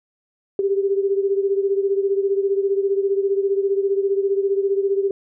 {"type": "beating tone pair", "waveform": "sine", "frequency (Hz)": [392, 407], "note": ["G4", "G#4"], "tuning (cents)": [0, -35], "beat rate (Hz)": 15, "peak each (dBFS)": [-18, -23], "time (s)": [0.59, 5.11], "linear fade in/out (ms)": 2, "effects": []}